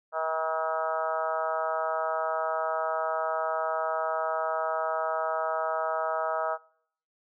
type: harmonic tone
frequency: 160 Hz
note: D#3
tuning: 49 cents sharp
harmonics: 3 / 4 / 5 / 6 / 7 / 8 / 9 / 10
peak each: -40 / -30 / -36 / -35 / -41 / -33 / -41 / -46 dBFS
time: 0.12-6.58 s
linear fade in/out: 50 ms
effects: noise-tail reverb RT60 0.6 s tail -21 dB re dry